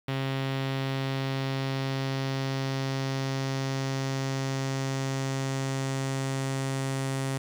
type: tone with low-pass filter sweep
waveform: sawtooth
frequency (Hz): 134.6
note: C3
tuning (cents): +49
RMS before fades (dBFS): -30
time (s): 0.08-7.38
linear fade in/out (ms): 5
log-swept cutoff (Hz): 3400 to 9300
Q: 1.9
effects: 8-bit